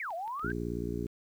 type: exponential two-way sweep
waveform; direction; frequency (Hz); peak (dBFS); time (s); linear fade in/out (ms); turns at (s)
sine; down then up; 2349 to 642 to 1628; -34; 0-0.52; 2; 0.14
type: clicks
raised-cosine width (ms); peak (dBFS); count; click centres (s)
0.3; -37; 4; 0.106 / 0.278 / 0.395 / 0.503
type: harmonic tone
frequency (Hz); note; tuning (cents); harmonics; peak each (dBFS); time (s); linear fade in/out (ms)
58.7; A#1; +13; 1 / 2 / 3 / 4 / 5 / 6 / 7; -40 / -40 / -40 / -40 / -40 / -40 / -40; 0.43-1.07; 10
effects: 10-bit